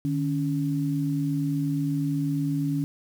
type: tone pair together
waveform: sine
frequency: 151.42 / 279.8 Hz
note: D#3 / C#4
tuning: -47 / +16 cents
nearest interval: major seventh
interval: 1063 cents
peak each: -26 dBFS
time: 0.05-2.84 s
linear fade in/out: 0 ms
effects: 8-bit